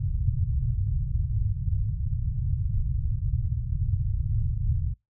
white low-pass noise, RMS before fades -26 dBFS, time 0-4.94 s, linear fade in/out 10 ms, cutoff 130 Hz, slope 48 dB/octave, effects noise-tail reverb RT60 0.2 s tail -26 dB re dry

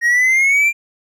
triangle exponential sweep, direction up, 1864.7 to 2392 Hz, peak -9 dBFS, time 0.01-0.73 s, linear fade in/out 50 ms, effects none

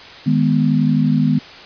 sine chord, G# minor, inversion second, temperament equal, 155.56 / 207.7 / 246.9 Hz, D#3 / G#3 / B3, 0 / 0 / 0 cents, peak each -16 / -18 / -16 dBFS, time 0.26-1.39 s, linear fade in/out 10 ms, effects white hiss -37 dBFS RMS until 1.65 s + resampled to 11025 Hz

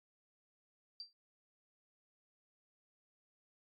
sine tone with exponential decay, 4699 Hz, D8, in tune, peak -40 dBFS, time 1-1.13 s, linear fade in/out 1 ms, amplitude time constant 28 ms, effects tanh soft clip ceiling -36 dBFS + AAC 32 kbps

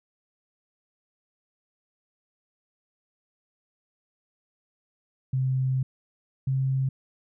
sine tone pair in turn, 130.81 / 133.17 Hz, C3 / C3, 0 / +31 cents, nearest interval unison, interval 31 cents, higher second, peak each -22 dBFS, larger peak neither, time 5.33-5.83 / 6.47-6.89 s, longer first, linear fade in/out 5 ms, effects none

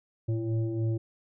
sine tone with frequency modulation, 113.7 Hz, A#2, 43 cents flat, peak -26 dBFS, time 0.28-0.98 s, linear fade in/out 10 ms, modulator 224 Hz, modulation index 1, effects none

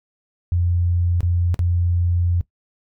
sine tone with dropouts, 87.31 Hz, F2, in tune, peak -16 dBFS, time 0.52-2.41 s, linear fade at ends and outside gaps 0 ms, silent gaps 1.206-1.23 / 1.543-1.592 s, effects noise-tail reverb RT60 0.1 s tail -18 dB re dry

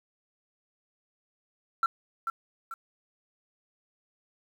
sine tone with echo, 1348 Hz, E6, 38 cents sharp, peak -19 dBFS, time 1.83-1.86 s, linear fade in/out 2 ms, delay 440 ms, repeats 2, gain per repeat -8 dB, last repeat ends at 2.74 s, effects tanh soft clip ceiling -20 dBFS + 9-bit

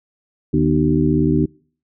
harmonic tone with a mistuned harmonic, 76.9 Hz, D#2, 20 cents flat, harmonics 1 / 2 / 3 / 4 / 5, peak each -24 / -18 / -19 / -18 / -22 dBFS, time 0.53-1.46 s, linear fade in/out 10 ms, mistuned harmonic 3, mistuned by +120 cents, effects noise-tail reverb RT60 0.5 s tail -26 dB re dry

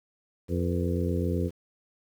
harmonic tone with a mistuned harmonic, 87.9 Hz, F2, 12 cents sharp, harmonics 1 / 2 / 3 / 4 / 5 / 6, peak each -28 / -31 / -33 / -34 / -35 / -36 dBFS, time 0.48-1.51 s, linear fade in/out 50 ms, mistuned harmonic 6, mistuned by -83 cents, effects 9-bit

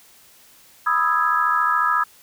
sine chord, E major seventh, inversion second, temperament equal, 987.8 / 1244.5 / 1318.5 / 1661.2 Hz, B5 / D#6 / E6 / G#6, 0 / 0 / 0 / 0 cents, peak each -24 / -20 / -22 / -23 dBFS, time 0.86-2.04 s, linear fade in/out 10 ms, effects white hiss -51 dBFS RMS until 2.22 s

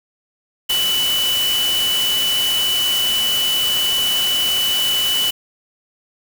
sine tone in noise, 2975 Hz, F#7, 9 cents sharp, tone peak -16 dBFS, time 0.69-5.31 s, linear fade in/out 10 ms, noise white, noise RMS -24 dBFS, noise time 0.69-5.31 s, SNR +5 dB, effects none

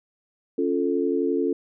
sine chord, Db augmented, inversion none, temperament equal, 277.2 / 349.2 / 440 Hz, Db4 / F4 / A4, 0 / 0 / 0 cents, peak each -25 dBFS, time 0.58-1.53 s, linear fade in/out 5 ms, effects none

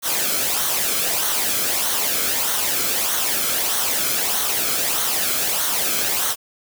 white noise with flanger, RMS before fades -21 dBFS, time 0.02-6.36 s, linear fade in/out 50 ms, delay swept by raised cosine 0.4 to 1.1 ms, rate 1.6 Hz, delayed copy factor -0.55, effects none

